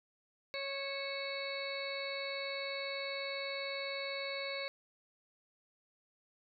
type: harmonic tone with a mistuned harmonic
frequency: 552 Hz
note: C#5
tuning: 7 cents flat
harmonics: 1 / 2 / 3 / 4 / 5 / 7 / 8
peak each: -41 / -49 / -50 / -42 / -50 / -46 / -46 dBFS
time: 0.54-4.68 s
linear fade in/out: 0 ms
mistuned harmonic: 5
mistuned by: -89 cents
effects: none